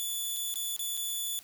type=tone with dropouts; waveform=10% pulse; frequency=3462 Hz; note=A7; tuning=29 cents flat; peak=-24 dBFS; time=0-1.39 s; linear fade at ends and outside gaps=0 ms; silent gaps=0.363-0.367 / 0.541-0.557 / 0.764-0.793 / 0.969-0.974 s; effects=white hiss -54 dBFS RMS until 1.43 s